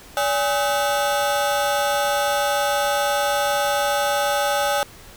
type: ring-modulated tone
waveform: 30% pulse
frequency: 698.5 Hz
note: F5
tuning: in tune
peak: -13 dBFS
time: 0.17-4.83 s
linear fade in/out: 0 ms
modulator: 124 Hz
effects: pink hiss -44 dBFS RMS until 5.16 s